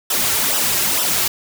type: noise with flanger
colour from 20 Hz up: white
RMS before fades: -18 dBFS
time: 0.1-1.28 s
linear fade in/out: 5 ms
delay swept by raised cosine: 0.44 to 4.14 ms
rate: 2.2 Hz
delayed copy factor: -0.7
effects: none